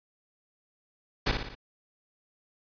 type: noise with echo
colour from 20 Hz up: pink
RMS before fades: -25 dBFS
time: 1.26-1.32 s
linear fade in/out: 10 ms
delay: 58 ms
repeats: 4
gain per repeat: -5 dB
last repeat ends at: 1.552 s
effects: resampled to 11025 Hz